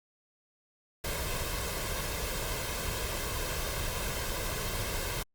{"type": "noise with comb filter", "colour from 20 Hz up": "pink", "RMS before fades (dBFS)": -34, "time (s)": [1.04, 5.23], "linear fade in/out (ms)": 5, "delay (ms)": 1.9, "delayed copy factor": 0.55, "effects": ["Opus 48 kbps"]}